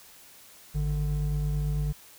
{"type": "tone pair together", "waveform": "triangle", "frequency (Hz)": [52.26, 147.8], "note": ["G#1", "D3"], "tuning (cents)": [12, 11], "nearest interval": "octave + tritone", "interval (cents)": 1799, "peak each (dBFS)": -26, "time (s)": [0.74, 1.93], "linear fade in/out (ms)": 20, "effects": ["white hiss -52 dBFS RMS until 2.18 s"]}